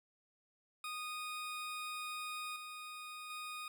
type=tone with level steps; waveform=20% pulse; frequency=1238 Hz; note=D#6; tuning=9 cents flat; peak=-36 / -41 / -38 dBFS; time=0.84-3.68 s; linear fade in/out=2 ms; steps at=2.56 / 3.3 s; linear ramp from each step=2 ms; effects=none